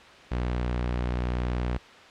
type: tone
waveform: sawtooth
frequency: 60.9 Hz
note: B1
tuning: 24 cents flat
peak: -22 dBFS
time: 0.31-1.78 s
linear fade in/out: 10 ms
effects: white hiss -48 dBFS RMS until 2.1 s + low-pass 3000 Hz 12 dB/octave